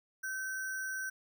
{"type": "tone with sample-and-hold", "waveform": "sine", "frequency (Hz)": 1539, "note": "G6", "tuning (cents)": -32, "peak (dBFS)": -35, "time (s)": [0.23, 1.1], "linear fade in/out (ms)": 10, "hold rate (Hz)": 7350, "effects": []}